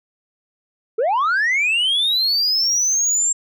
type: linear sweep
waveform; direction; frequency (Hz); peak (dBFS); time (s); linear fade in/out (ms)
sine; up; 411.1 to 7490; -13; 0.98-3.33; 10
effects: tanh soft clip ceiling -14 dBFS